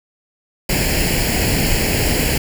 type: noise with comb filter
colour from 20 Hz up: pink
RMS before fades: -17 dBFS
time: 0.69-2.38 s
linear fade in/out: 5 ms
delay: 0.41 ms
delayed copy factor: +0.75
effects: none